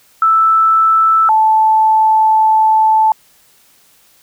sine tone pair in turn, 1318.5 / 874.8 Hz, E6 / A5, 0 / -10 cents, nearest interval perfect fifth, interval 710 cents, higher first, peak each -7 dBFS, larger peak neither, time 0.22-1.29 / 1.29-3.12 s, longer second, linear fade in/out 2 ms, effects white hiss -50 dBFS RMS until 4.22 s

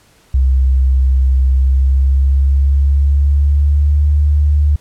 sine tone with pitch glide, 65.5 to 73.52 Hz, C2 to D2, +2 to +2 cents, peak -8 dBFS, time 0.34-4.76 s, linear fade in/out 5 ms, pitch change +200 cents, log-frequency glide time 1.48-4.06 s, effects pink hiss -50 dBFS RMS until 4.8 s + low-pass 12000 Hz 12 dB/octave

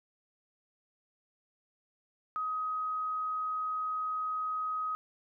sine tone, 1260 Hz, D#6, 21 cents sharp, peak -31 dBFS, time 2.36-4.95 s, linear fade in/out 0 ms, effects none

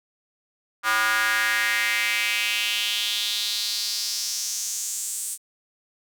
square tone with high-pass filter sweep, 110 Hz, A2, in tune, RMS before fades -25 dBFS, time 0.83-5.38 s, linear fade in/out 50 ms, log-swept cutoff 1300 to 8600 Hz, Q 3.5, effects none

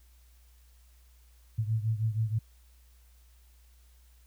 sine beating tone pair, 109 / 115.3 Hz, A2 / A#2, -16 / -19 cents, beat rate 6.3 Hz, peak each -28 / -32 dBFS, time 1.58-2.39 s, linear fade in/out 10 ms, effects added 60 Hz sine -56 dBFS peak until 4.26 s + white hiss -67 dBFS RMS until 4.26 s

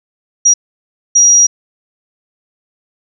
sine tone bursts at uneven times, 5740 Hz, F8, 47 cents sharp, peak -4 dBFS, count 2, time 0.45-0.54 / 1.15-1.47 s, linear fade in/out 10 ms, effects none

